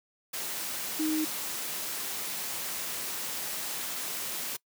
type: tone in noise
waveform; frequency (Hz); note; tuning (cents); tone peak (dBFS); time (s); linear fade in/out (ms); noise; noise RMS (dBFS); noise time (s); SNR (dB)
sine; 311.1; D#4; 0; -26; 0.99-1.25; 10; white; -35; 0.33-4.57; +6
effects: noise-tail reverb RT60 0.1 s tail -23 dB re dry + high-pass 150 Hz 12 dB/octave